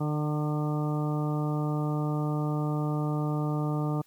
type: harmonic tone with a mistuned harmonic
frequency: 150 Hz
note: D3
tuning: 37 cents sharp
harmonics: 1 / 2 / 3 / 4 / 5 / 6 / 7 / 8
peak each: -27 / -32 / -38 / -40 / -40 / -42 / -48 / -40 dBFS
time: 0-4.02 s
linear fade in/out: 10 ms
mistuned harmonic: 7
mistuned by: +16 cents
effects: white hiss -63 dBFS RMS until 4.06 s + MP3 96 kbps